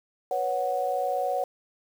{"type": "chord", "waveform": "sine", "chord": "B suspended second", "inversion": "none", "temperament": "equal", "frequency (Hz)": [493.9, 554.4, 740], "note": ["B4", "C#5", "F#5"], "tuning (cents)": [0, 0, 0], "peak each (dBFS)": [-32, -29, -27], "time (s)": [0.31, 1.44], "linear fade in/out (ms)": 2, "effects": ["8-bit"]}